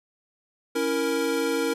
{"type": "chord", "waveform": "square", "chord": "A# diminished", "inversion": "first", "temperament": "equal", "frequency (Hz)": [277.2, 329.6, 466.2], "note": ["C#4", "E4", "A#4"], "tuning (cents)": [0, 0, 0], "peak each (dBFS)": [-30, -30, -26], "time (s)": [0.75, 1.74], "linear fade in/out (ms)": 10, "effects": ["resampled to 32000 Hz"]}